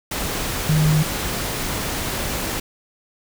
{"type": "tone in noise", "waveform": "sine", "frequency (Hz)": 153.8, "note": "D#3", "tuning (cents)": -20, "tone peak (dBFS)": -14, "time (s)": [0.69, 1.03], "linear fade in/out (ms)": 5, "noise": "pink", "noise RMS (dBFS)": -25, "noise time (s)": [0.11, 2.6], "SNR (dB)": 8, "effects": []}